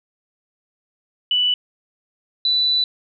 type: tone pair in turn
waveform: sine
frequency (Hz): 2968 / 3976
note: F#7 / B7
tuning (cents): +5 / +11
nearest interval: perfect fourth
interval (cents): 506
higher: second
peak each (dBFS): -15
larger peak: neither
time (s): 1.31-1.54 / 2.45-2.84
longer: second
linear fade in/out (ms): 2
effects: none